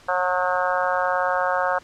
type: harmonic tone with a mistuned harmonic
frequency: 181.9 Hz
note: F#3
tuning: 29 cents flat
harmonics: 3 / 4 / 5 / 6 / 7 / 8 / 9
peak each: -25 / -26 / -27 / -28 / -28 / -29 / -30 dBFS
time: 0.08-1.79 s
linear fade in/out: 10 ms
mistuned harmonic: 9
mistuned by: -38 cents
effects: pink hiss -50 dBFS RMS until 1.83 s + low-pass 7000 Hz 12 dB/octave